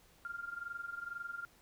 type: tone with amplitude modulation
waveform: sine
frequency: 1396.9 Hz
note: F6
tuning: in tune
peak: -37 dBFS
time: 0.25-1.45 s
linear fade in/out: 0 ms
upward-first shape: sine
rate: 22.1 Hz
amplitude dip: 80%
effects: pink hiss -65 dBFS RMS until 1.61 s